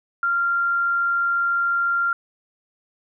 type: tone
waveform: sine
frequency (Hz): 1387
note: F6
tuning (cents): -12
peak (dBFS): -18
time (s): 0.23-2.13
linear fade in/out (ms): 2
effects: none